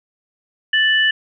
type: tone pair together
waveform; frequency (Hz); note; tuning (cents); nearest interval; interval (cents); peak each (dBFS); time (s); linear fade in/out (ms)
sine; 1760 / 2960; A6 / F#7; 0 / 0; major sixth; 900; -14 / -17; 0.73-1.11; 5
effects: none